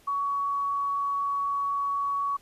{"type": "tone", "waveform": "sine", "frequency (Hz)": 1124, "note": "C#6", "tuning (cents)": 24, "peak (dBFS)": -25, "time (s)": [0.07, 2.37], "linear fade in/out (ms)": 10, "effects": ["pink hiss -59 dBFS RMS until 2.41 s", "resampled to 32000 Hz"]}